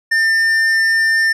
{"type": "tone with tanh clipping", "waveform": "triangle", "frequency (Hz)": 1799, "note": "A6", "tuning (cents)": 38, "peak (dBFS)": -13, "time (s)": [0.11, 1.33], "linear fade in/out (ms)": 10, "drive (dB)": 13, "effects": []}